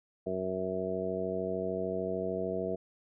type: harmonic tone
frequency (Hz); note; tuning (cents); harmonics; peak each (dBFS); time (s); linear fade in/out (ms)
93.3; F#2; +15; 1 / 2 / 3 / 4 / 5 / 6 / 7; -47 / -39 / -43 / -37 / -36 / -45 / -36; 0.26-2.76; 10
effects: none